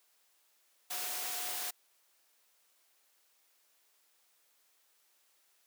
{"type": "tone in noise", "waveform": "sine", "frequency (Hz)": 726, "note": "F#5", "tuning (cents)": -33, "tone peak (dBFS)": -49, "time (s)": [0.9, 1.71], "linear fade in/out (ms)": 10, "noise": "white", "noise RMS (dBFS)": -38, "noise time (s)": [0.9, 1.71], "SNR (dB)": -14, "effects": ["white hiss -71 dBFS RMS until 5.66 s", "high-pass 400 Hz 12 dB/octave"]}